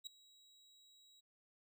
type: tone with ADSR envelope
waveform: 35% pulse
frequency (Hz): 3860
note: B7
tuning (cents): -40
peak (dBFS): -40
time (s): 0.04-1.21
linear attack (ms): 28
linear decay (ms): 4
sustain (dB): -22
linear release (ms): 17
effects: none